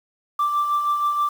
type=tone with tremolo; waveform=sine; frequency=1174.7 Hz; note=D6; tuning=in tune; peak=-15 dBFS; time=0.39-1.29 s; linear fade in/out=5 ms; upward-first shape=sine; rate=6.3 Hz; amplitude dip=50%; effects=tanh soft clip ceiling -15 dBFS + 7-bit